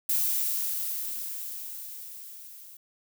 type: noise with level ramp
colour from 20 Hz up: violet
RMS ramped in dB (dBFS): -25 to -48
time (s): 0.09-2.77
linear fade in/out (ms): 5
effects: none